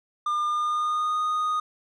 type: tone with pitch glide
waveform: triangle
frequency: 1204 to 1237.8 Hz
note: D6 to D#6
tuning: +43 to -9 cents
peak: -21 dBFS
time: 0.26-1.6 s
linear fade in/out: 5 ms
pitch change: +48 cents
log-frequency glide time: 0.45-1.2 s
effects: resampled to 24000 Hz